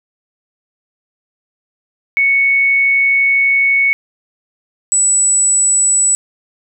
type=tone pair in turn; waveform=sine; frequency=2217 / 7900 Hz; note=C#7 / B8; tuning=0 / 0 cents; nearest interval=octave + minor seventh; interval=2200 cents; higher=second; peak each=-9 dBFS; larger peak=neither; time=2.17-3.93 / 4.92-6.15 s; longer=first; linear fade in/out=0 ms; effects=none